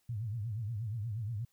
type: tone with vibrato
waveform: sine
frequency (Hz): 110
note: A2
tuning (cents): 0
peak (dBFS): -34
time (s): 0.09-1.45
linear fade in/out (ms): 5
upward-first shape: triangle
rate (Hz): 8.4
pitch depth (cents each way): 210
effects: white hiss -75 dBFS RMS until 1.52 s